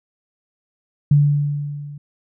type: tone with level ramp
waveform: sine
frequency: 145.2 Hz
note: D3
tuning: 19 cents flat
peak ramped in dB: -8 to -32 dBFS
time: 1.11-1.98 s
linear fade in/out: 5 ms
effects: none